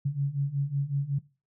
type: beating tone pair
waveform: sine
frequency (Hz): 137.4 / 142.8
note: C#3 / D3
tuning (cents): -15 / -48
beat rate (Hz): 5.4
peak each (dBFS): -30 / -27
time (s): 0.05-1.19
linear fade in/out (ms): 10
effects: noise-tail reverb RT60 0.3 s tail -19 dB re dry